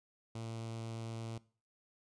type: tone with notch filter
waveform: sawtooth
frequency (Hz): 113.6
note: A#2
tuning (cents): -44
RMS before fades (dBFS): -43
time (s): 0.35-1.38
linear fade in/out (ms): 5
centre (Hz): 1700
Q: 1.9
effects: noise-tail reverb RT60 0.4 s tail -20 dB re dry + resampled to 22050 Hz